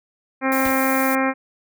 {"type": "harmonic tone", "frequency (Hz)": 265.5, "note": "C4", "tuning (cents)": 25, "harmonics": [1, 2, 3, 4, 5, 6, 7, 8, 9], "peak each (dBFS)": [-21, -24, -26, -27, -28, -29, -29, -30, -31], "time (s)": [0.41, 1.34], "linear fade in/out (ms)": 50}
{"type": "noise", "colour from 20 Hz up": "violet", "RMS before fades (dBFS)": -28, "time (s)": [0.52, 1.15], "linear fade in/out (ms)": 0}
{"type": "noise with exponential decay", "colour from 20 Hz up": "pink", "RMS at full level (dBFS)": -27, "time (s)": [0.65, 0.82], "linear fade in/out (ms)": 2, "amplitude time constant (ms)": 36}
{"effects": []}